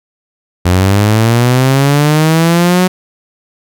sawtooth linear sweep, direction up, 87.31 to 185 Hz, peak -3 dBFS, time 0.65-2.88 s, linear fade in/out 10 ms, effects none

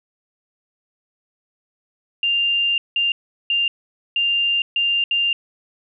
sine tone bursts at uneven times, 2794 Hz, F7, in tune, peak -16 dBFS, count 6, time 2.23-2.78 / 2.96-3.12 / 3.5-3.68 / 4.16-4.62 / 4.76-5.04 / 5.11-5.33 s, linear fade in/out 2 ms, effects none

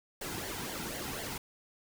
pink noise with flanger, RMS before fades -39 dBFS, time 0.21-1.38 s, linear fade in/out 5 ms, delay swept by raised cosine 0.78 to 1.78 ms, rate 4 Hz, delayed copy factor -0.6, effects none

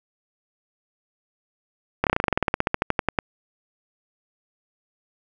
slowing click train, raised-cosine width 0.5 ms, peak -4 dBFS, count 21, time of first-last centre 2.04-3.188 s, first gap 28 ms, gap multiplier 1.07, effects none

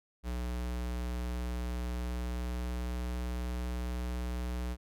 square tone with pitch glide, 60.7 to 61.05 Hz, B1 to B1, -29 to -19 cents, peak -34 dBFS, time 0.23-4.77 s, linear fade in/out 50 ms, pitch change +10 cents, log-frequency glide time 1.95-3.03 s, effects none

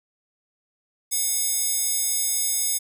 square tone with high-pass filter, 724 Hz, F#5, 38 cents flat, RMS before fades -24 dBFS, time 1.11-2.79 s, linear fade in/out 20 ms, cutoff 8000 Hz, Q 1.5, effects none

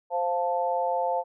sine chord, F major, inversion second, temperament equal, 523.3 / 698.5 / 880 Hz, C5 / F5 / A5, 0 / 0 / 0 cents, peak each -28 dBFS, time 0.1-1.24 s, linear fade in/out 50 ms, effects none

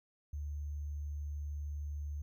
sine tone with sample-and-hold, 73.42 Hz, D2, in tune, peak -37 dBFS, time 0.33-2.22 s, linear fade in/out 5 ms, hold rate 6300 Hz, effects none

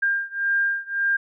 sine beating tone pair, 1600 / 1601.8 Hz, G6 / G6, +35 / +37 cents, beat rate 1.8 Hz, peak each -23 / -24 dBFS, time 0.02-1.17 s, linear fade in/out 10 ms, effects none

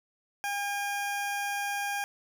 20% pulse tone, 808 Hz, G#5, 48 cents flat, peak -25 dBFS, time 0.44-2.04 s, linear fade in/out 0 ms, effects none

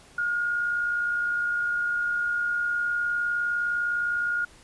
sine tone with amplitude modulation, 1427 Hz, F6, 37 cents sharp, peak -22 dBFS, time 0.18-4.45 s, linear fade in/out 5 ms, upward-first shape sine, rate 59.7 Hz, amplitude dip 35%, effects pink hiss -53 dBFS RMS until 4.63 s + resampled to 24000 Hz

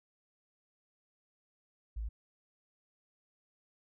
sine tone, 54.8 Hz, A1, 6 cents flat, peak -35 dBFS, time 1.96-2.09 s, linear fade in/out 10 ms, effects none

